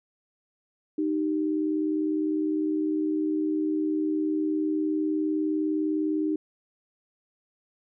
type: tone pair together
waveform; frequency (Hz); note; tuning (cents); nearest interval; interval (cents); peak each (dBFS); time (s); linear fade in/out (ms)
sine; 308.6 / 388.4; D#4 / G4; -14 / -16; major third; 398; -24 / -32; 0.98-6.36; 5
effects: none